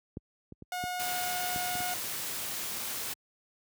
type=clicks; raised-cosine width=3 ms; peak=-24 / -32 / -32 / -26 / -25 / -28 / -29 dBFS; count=7; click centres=0.171 / 0.523 / 0.623 / 0.839 / 1.561 / 1.754 / 1.805 s
type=tone; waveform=sawtooth; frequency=723 Hz; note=F#5; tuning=40 cents flat; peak=-29 dBFS; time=0.72-1.94 s; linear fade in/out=2 ms
type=noise; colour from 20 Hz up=white; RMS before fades=-36 dBFS; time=0.99-3.14 s; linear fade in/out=10 ms
effects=high-pass 60 Hz 12 dB/octave